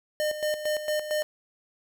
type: tone with tremolo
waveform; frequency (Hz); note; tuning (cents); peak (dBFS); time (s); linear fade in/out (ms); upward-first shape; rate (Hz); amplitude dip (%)
square; 607; D#5; -43; -25; 0.2-1.23; 0; square; 4.4; 65
effects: none